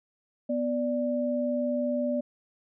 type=tone pair together; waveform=sine; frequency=247.2 / 587.3 Hz; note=B3 / D5; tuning=+2 / 0 cents; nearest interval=octave + minor third; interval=1498 cents; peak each=-28 dBFS; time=0.49-2.21 s; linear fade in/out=10 ms; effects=none